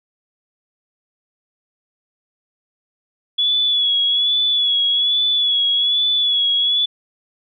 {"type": "tone with vibrato", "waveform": "sine", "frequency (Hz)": 3398, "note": "G#7", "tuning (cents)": 39, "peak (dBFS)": -14, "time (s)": [3.38, 6.86], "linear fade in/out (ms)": 10, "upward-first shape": "sine", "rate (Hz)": 1.2, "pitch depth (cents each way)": 43, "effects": []}